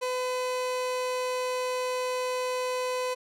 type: tone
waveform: 30% pulse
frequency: 505 Hz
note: B4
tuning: 39 cents sharp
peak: -25 dBFS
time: 0.01-3.15 s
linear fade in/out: 20 ms
effects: low-pass 11000 Hz 12 dB/octave